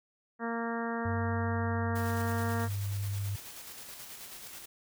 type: harmonic tone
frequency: 231.5 Hz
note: A#3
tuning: 12 cents flat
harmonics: 1 / 2 / 3 / 4 / 5 / 6 / 7 / 8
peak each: -35 / -38 / -40 / -41 / -42 / -43 / -43 / -44 dBFS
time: 0.39-2.69 s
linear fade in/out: 50 ms
type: tone with pitch glide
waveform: sine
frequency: 96.4 to 100.32 Hz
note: G2 to G2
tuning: -28 to +41 cents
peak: -31 dBFS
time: 1.05-3.36 s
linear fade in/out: 5 ms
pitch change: +69 cents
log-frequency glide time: 2.18-2.59 s
type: noise with tremolo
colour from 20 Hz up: white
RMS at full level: -45 dBFS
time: 1.95-4.66 s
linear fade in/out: 10 ms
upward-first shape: square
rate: 9.3 Hz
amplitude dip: 30%
effects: none

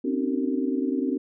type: tone cluster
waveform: sine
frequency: 257.1 / 277.2 / 306.7 / 378.2 / 456.3 Hz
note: C4 / C#4 / D#4 / F#4 / A#4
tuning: -30 / 0 / -25 / +38 / -37 cents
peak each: -27 / -27 / -31 / -31 / -36 dBFS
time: 0.04-1.18 s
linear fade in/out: 10 ms
effects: none

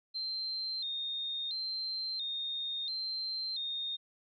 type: tone with vibrato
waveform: sine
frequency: 3900 Hz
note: B7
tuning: 23 cents flat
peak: -34 dBFS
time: 0.14-3.97 s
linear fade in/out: 20 ms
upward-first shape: square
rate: 0.73 Hz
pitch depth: 100 cents each way
effects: none

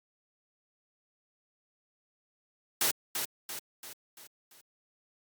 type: noise with echo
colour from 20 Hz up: white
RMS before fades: -27 dBFS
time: 2.81-2.91 s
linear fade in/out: 2 ms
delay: 340 ms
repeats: 5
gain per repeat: -6 dB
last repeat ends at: 4.61 s
effects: high-pass 150 Hz 12 dB/octave + Opus 48 kbps

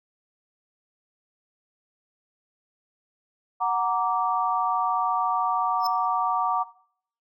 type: chord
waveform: sine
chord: Gb augmented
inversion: none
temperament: equal with one note detuned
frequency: 740 / 932.3 / 1165.9 Hz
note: Gb5 / Bb5 / D6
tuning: 0 / 0 / -13 cents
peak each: -26 dBFS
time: 3.6-6.64 s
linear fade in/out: 20 ms
type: tone with exponential growth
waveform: square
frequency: 5274 Hz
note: E8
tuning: in tune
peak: -26 dBFS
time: 5.79-5.87 s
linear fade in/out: 5 ms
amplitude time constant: 16 ms
effects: noise-tail reverb RT60 0.6 s tail -18 dB re dry

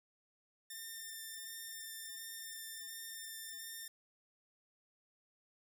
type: tone with vibrato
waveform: 5% pulse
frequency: 1800 Hz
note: A6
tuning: 39 cents sharp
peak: -35 dBFS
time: 0.7-3.88 s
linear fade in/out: 5 ms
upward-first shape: triangle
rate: 1.4 Hz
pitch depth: 12 cents each way
effects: none

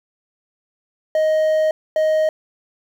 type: tone bursts at uneven times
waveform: triangle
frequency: 625 Hz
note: D#5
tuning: 8 cents sharp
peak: -12 dBFS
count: 2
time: 1.15-1.71 / 1.96-2.29 s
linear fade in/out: 2 ms
effects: 8-bit

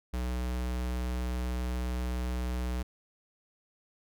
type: tone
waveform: square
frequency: 61.74 Hz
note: B1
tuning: in tune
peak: -31 dBFS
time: 0.13-2.83 s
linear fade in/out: 10 ms
effects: none

